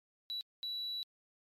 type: tone bursts at uneven times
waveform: sine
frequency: 3933 Hz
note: B7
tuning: 8 cents flat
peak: -35 dBFS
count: 2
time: 0.3-0.41 / 0.63-1.03 s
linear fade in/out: 0 ms
effects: tanh soft clip ceiling -34 dBFS + MP3 64 kbps